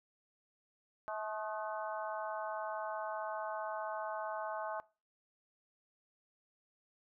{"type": "harmonic tone with a mistuned harmonic", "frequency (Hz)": 215.4, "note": "A3", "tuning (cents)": -37, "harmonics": [3, 4, 5, 6, 7], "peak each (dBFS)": [-41, -43, -45, -47, -48], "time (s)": [1.08, 4.8], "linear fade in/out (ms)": 0, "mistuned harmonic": 6, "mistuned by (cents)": -57, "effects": ["noise-tail reverb RT60 0.3 s tail -20 dB re dry"]}